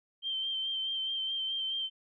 sine tone with vibrato, 3136 Hz, G7, in tune, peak -31 dBFS, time 0.22-1.9 s, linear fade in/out 50 ms, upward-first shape sine, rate 4.7 Hz, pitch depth 25 cents each way, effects none

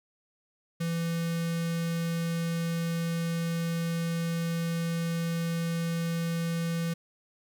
square tone with notch filter, 167.3 Hz, E3, 26 cents sharp, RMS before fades -30 dBFS, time 0.8-6.94 s, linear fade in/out 10 ms, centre 790 Hz, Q 1.4, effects 11-bit

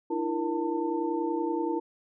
sine tone cluster, 305.1 / 335.6 / 469.2 / 894 Hz, D#4 / E4 / A#4 / A5, -34 / +31 / +11 / +27 cents, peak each -33 / -29 / -34 / -34 dBFS, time 0.1-1.8 s, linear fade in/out 10 ms, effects none

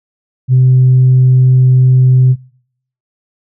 sine tone, 128.4 Hz, C3, 32 cents flat, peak -3 dBFS, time 0.48-2.36 s, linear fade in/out 50 ms, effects noise-tail reverb RT60 0.7 s tail -26 dB re dry + tanh soft clip ceiling -1 dBFS

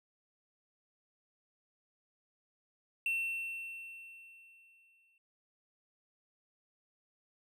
triangle tone with exponential decay, 2700 Hz, E7, 41 cents sharp, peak -28 dBFS, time 3.06-5.18 s, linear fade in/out 2 ms, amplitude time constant 460 ms, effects none

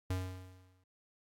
square tone with exponential decay, 92.5 Hz, F#2, in tune, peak -32 dBFS, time 0.1-0.84 s, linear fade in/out 5 ms, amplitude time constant 160 ms, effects AAC 48 kbps

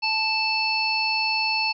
harmonic tone, 880 Hz, A5, in tune, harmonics 1 / 3 / 5 / 6, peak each -27 / -24 / -26 / -34 dBFS, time 0.02-1.73 s, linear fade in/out 20 ms, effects none

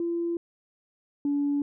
sine tone pair in turn, 340.3 / 286.2 Hz, F4 / D4, -45 / -45 cents, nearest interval minor third, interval 300 cents, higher first, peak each -25 / -22 dBFS, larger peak second, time 0-0.37 / 1.25-1.62 s, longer neither, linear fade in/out 2 ms, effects tanh soft clip ceiling -19 dBFS

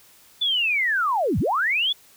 sine linear two-way sweep, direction down then up, 3520 to 67.6 to 3520 Hz, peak -19 dBFS, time 0.41-1.93 s, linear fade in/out 10 ms, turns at 1.39 s, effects white hiss -53 dBFS RMS until 2.16 s

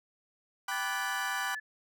35% pulse chord, G major seventh, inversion none, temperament equal, 784 / 987.8 / 1174.7 / 1480 Hz, G5 / B5 / D6 / F#6, 0 / 0 / 0 / 0 cents, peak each -37 / -37 / -37 / -35 dBFS, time 0.68-1.55 s, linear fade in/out 5 ms
sine tone, 1730 Hz, A6, 30 cents flat, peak -36 dBFS, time 0.71-1.6 s, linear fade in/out 10 ms
effects none

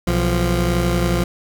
20% pulse tone pair together, 61.74 / 173.72 Hz, B1 / F3, 0 / -9 cents, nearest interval octave + tritone, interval 1791 cents, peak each -14 dBFS, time 0.07-1.24 s, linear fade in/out 5 ms, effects none

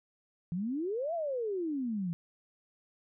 sine exponential two-way sweep, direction up then down, 163.6 to 698.5 to 163.6 Hz, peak -31 dBFS, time 0.52-2.13 s, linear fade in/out 0 ms, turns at 1.14 s, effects none

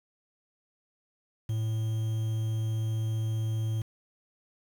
triangle tone with quantisation, 110.6 Hz, A2, 9 cents sharp, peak -25 dBFS, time 1.49-3.82 s, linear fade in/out 5 ms, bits 8, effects none

